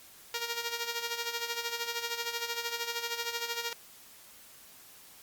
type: tone with tremolo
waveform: 5% pulse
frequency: 468.7 Hz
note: A#4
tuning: 9 cents sharp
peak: -19 dBFS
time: 0.34-3.73 s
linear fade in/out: 2 ms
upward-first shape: sine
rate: 13 Hz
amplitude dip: 65%
effects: white hiss -54 dBFS RMS until 5.22 s + Opus 48 kbps